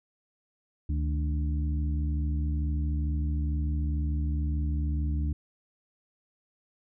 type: harmonic tone with a mistuned harmonic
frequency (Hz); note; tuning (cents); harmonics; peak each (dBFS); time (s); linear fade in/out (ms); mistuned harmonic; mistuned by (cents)
73.42; D2; 0; 1 / 2 / 3 / 4; -26 / -36 / -41 / -39; 0.89-5.33; 5; 2; +100
effects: none